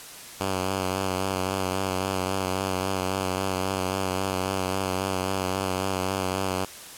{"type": "tone with vibrato", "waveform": "5% pulse", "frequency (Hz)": 94.6, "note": "F#2", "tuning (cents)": 39, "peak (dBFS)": -14, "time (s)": [0.4, 6.65], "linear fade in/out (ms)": 5, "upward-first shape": "sine", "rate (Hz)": 3.7, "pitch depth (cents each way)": 38, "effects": ["white hiss -42 dBFS RMS until 6.97 s", "low-pass 12000 Hz 12 dB/octave"]}